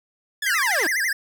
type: linear sweep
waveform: sawtooth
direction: down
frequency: 1760 to 277.2 Hz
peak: -20 dBFS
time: 0.42-0.87 s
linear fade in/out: 5 ms
type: tone with vibrato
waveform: square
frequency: 1822 Hz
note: A#6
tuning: 40 cents flat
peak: -21 dBFS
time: 0.46-1.13 s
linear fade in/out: 5 ms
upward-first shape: sine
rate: 12 Hz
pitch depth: 240 cents each way
effects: none